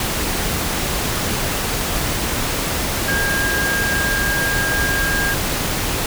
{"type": "tone in noise", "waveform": "sine", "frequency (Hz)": 1616, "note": "G#6", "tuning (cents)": -48, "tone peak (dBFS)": -19, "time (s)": [3.08, 5.34], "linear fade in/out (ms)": 2, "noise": "pink", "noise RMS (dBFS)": -21, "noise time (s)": [0, 6.06], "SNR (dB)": -1, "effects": []}